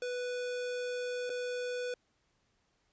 square tone with dropouts, 493.9 Hz, B4, in tune, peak -35 dBFS, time 0.02-1.94 s, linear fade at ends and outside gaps 2 ms, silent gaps 1.295-1.3 s, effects pink hiss -75 dBFS RMS until 2.92 s + resampled to 16000 Hz

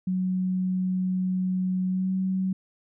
sine tone with pitch glide, 185 to 188.34 Hz, F#3 to F#3, 0 to +31 cents, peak -23 dBFS, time 0.07-2.53 s, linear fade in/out 5 ms, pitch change +31 cents, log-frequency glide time 1.88-2.11 s, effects none

